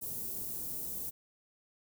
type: band-stop noise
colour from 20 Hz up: white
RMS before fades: -39 dBFS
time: 0.01-1.11 s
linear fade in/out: 20 ms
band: 360 to 12000 Hz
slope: 12 dB/octave
effects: none